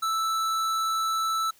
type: tone with tanh clipping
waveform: sine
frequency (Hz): 1318.5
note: E6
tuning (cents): 0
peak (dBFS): -26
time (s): 0.02-1.51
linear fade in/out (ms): 10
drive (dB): 18
effects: white hiss -59 dBFS RMS until 1.59 s